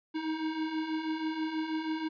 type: beating tone pair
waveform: square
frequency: 311.1 / 317.3 Hz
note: D#4 / D#4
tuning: 0 / +34 cents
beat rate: 6.2 Hz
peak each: -39 / -33 dBFS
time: 0.14-2.09 s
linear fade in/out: 20 ms
effects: resampled to 11025 Hz